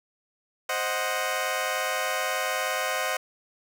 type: chord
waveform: 15% pulse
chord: C diminished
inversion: none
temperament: equal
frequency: 523.3 / 622.3 / 740 Hz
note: C5 / Eb5 / Gb5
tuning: 0 / 0 / 0 cents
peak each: -24 dBFS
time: 0.69-3.17 s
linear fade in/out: 5 ms
effects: none